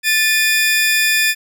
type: tone pair together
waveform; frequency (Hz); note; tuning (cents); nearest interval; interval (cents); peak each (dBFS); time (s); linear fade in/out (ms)
sawtooth; 1759.3 / 2451; A6 / D#7; -1 / -27; tritone; 574; -12; 0.03-1.35; 50
effects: none

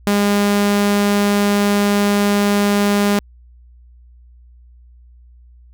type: tone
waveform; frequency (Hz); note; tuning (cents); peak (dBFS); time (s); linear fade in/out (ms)
sawtooth; 203.6; G#3; -34; -9; 0.07-3.19; 0
effects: added 60 Hz sine -42 dBFS peak until 5.73 s

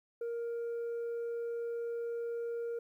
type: tone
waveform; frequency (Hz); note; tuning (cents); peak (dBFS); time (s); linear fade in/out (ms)
sine; 467.9; A#4; +6; -32; 0.21-2.79; 5
effects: tanh soft clip ceiling -34 dBFS + 12-bit

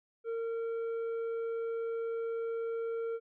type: tone with tanh clipping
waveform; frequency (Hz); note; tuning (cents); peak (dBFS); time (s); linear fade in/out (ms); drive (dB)
sine; 458.1; A#4; -30; -34; 0.24-3.2; 50; 6
effects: none

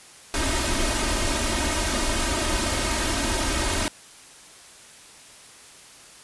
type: noise with comb filter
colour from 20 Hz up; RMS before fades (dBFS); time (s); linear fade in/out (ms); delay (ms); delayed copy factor
pink; -24; 0.34-3.88; 0; 3.2; +0.8
effects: white hiss -47 dBFS RMS until 6.23 s + resampled to 24000 Hz

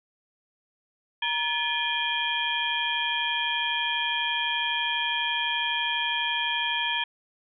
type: tone cluster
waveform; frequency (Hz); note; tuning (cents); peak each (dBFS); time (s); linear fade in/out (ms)
sine; 943 / 1726 / 2422 / 3137 / 3289; A#5 / A6 / D#7 / G7 / G#7; +20 / -34 / -47 / +1 / -18; -31; 1.22-7.04; 5
effects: none

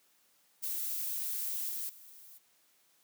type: noise with level steps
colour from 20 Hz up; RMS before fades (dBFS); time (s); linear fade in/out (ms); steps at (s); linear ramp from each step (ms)
violet; -36 / -38 / -54; 0.62-2.39; 20; 1.69 / 1.89; 5
effects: white hiss -69 dBFS RMS until 3.03 s + high-pass 150 Hz 12 dB/octave

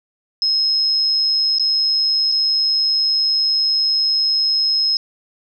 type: tone with dropouts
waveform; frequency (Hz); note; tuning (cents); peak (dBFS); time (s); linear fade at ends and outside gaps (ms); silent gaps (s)
sine; 5150; E8; -41; -14; 0.42-4.97; 1; 1.585-1.596 / 2.317-2.321
effects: none

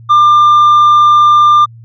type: tone with tanh clipping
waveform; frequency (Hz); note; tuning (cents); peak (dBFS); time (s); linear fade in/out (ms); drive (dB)
sine; 1195; D6; +30; -4; 0.09-1.66; 20; 3
effects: added 115 Hz sine -32 dBFS peak until 1.84 s

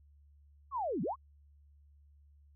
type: linear two-way sweep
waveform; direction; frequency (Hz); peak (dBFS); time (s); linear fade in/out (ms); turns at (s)
sine; down then up; 1162 to 146.83 to 1162; -32; 0.71-1.16; 50; 1.02
effects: added 72 Hz sine -59 dBFS peak until 2.55 s

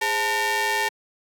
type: ring-modulated tone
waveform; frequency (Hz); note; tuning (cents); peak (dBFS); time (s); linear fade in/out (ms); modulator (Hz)
sawtooth; 468.3; A#4; +8; -14; 0.01-0.89; 10; 1350
effects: high-pass 200 Hz 12 dB/octave

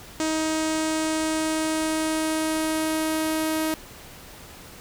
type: tone with low-pass filter sweep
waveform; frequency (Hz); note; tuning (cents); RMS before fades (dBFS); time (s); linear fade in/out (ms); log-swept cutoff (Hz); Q
sawtooth; 315.4; D#4; +24; -25; 0.2-3.74; 0; 7700 to 12000; 2.5
effects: pink hiss -44 dBFS RMS until 4.8 s

